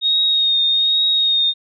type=tone with vibrato; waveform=sine; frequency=3725 Hz; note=A#7; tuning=2 cents flat; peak=-13 dBFS; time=0.01-1.54 s; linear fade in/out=50 ms; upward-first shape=triangle; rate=1.2 Hz; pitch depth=29 cents each way; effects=none